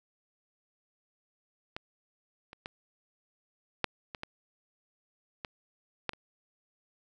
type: clicks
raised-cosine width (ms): 0.3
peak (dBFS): -21 / -30 / -22 / -10 / -23 / -21 / -21 / -14 / -30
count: 9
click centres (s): 1.765 / 2.531 / 2.659 / 3.843 / 4.148 / 4.234 / 5.448 / 6.093 / 6.134
effects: none